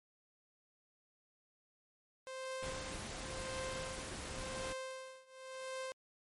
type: tone with tremolo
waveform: sawtooth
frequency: 523 Hz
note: C5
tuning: 1 cent flat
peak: -36 dBFS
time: 2.27-5.92 s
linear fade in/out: 0 ms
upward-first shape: triangle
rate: 0.92 Hz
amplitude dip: 95%
type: noise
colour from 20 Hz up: pink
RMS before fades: -45 dBFS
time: 2.62-4.73 s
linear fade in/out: 10 ms
effects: MP3 48 kbps